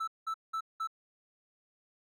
triangle tone bursts, 1318 Hz, E6, 1 cent flat, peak -30 dBFS, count 4, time 0-0.874 s, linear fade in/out 10 ms, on 76 ms, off 190 ms, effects none

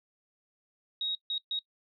sine tone bursts at uneven times, 3782 Hz, A#7, 24 cents sharp, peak -30 dBFS, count 3, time 1.01-1.15 / 1.3-1.38 / 1.51-1.59 s, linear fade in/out 2 ms, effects noise-tail reverb RT60 0.1 s tail -20 dB re dry

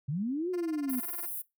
sine linear two-way sweep, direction up then down, 128.3 to 370.9 to 240.5 Hz, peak -29 dBFS, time 0.08-1 s, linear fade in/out 10 ms, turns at 0.5 s
10% pulse tone with tremolo, 349.2 Hz, F4, in tune, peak -35 dBFS, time 0.53-1.28 s, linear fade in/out 10 ms, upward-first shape sine, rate 20 Hz, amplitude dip 100%
white high-pass noise, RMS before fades -37 dBFS, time 0.89-1.42 s, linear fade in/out 10 ms, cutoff 10000 Hz, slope 48 dB/octave
effects noise-tail reverb RT60 0.2 s tail -21 dB re dry

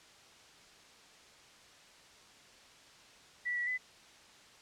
sine tone with pitch steps, 1956 / 1938 / 2006 Hz, B6 / B6 / B6, -17 / -33 / +26 cents, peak -32 dBFS, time 3.45-3.78 s, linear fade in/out 20 ms, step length 110 ms, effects white hiss -58 dBFS RMS until 4.61 s + low-pass 6000 Hz 12 dB/octave

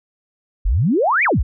sine exponential two-way sweep, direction up then down, 38.26 to 2489 to 38.26 Hz, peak -13 dBFS, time 0.65-1.43 s, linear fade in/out 10 ms, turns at 1.24 s, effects none

